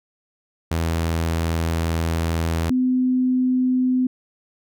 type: tone pair in turn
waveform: sawtooth / sine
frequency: 82.41 / 254.5 Hz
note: E2 / C4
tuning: 0 / -48 cents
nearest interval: octave + minor sixth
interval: 1952 cents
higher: second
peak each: -16 dBFS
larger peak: neither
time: 0.71-2.7 / 2.7-4.07 s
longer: first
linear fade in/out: 5 ms
effects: none